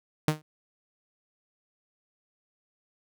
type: tone with exponential decay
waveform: sawtooth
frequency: 153.9 Hz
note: D#3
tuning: 19 cents flat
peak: -14 dBFS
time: 0.28-0.42 s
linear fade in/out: 2 ms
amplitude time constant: 29 ms
effects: none